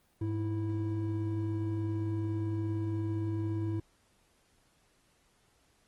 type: tone pair together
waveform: triangle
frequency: 103.47 / 327.8 Hz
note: G#2 / E4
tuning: -6 / -10 cents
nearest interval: octave + minor sixth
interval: 1996 cents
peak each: -30 / -33 dBFS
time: 0.21-3.8 s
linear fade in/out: 5 ms
effects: pink hiss -69 dBFS RMS until 5.87 s + Opus 24 kbps